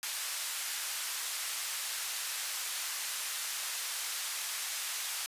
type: band-pass noise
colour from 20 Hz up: white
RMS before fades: -37 dBFS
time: 0.03-5.26 s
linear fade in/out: 0 ms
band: 1100 to 11000 Hz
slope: 12 dB/octave
effects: resampled to 32000 Hz